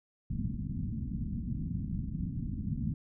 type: low-pass noise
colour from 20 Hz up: white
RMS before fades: -35 dBFS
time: 0.3-2.94 s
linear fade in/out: 5 ms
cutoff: 240 Hz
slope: 48 dB/octave
effects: none